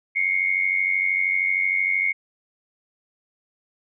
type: tone pair together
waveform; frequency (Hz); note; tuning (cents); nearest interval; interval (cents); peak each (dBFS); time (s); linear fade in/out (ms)
sine; 2124 / 2217; C7 / C#7; +25 / 0; minor second; 75; -22; 0.15-2.13; 20
effects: none